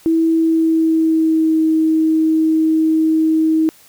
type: tone with pitch glide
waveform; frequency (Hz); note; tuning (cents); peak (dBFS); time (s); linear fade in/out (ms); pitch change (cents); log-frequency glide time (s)
sine; 326.1 to 317.7; E4 to D#4; -19 to +36; -11; 0.06-3.69; 0; -45; 0.29-1.63
effects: white hiss -47 dBFS RMS until 3.88 s